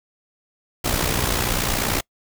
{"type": "noise with amplitude modulation", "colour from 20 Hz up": "pink", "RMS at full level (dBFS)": -19, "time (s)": [0.84, 2.01], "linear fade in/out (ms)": 10, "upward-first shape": "sine", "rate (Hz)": 60.4, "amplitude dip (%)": 65, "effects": ["noise-tail reverb RT60 0.1 s tail -26 dB re dry"]}